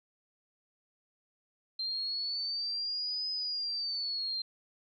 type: linear two-way sweep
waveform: sine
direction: up then down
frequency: 4143 to 5050 to 4143 Hz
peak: -32 dBFS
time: 1.79-4.42 s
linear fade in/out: 5 ms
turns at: 3.3 s
effects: none